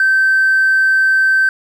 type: tone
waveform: triangle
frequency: 1550 Hz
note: G6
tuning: 20 cents flat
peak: -6 dBFS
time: 0-1.49 s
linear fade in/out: 2 ms
effects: tanh soft clip ceiling -6 dBFS